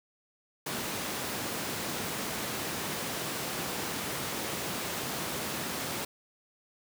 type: high-pass noise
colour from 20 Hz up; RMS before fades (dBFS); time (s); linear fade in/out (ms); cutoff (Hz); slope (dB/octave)
pink; -35; 0.66-6.05; 5; 150; 12
effects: none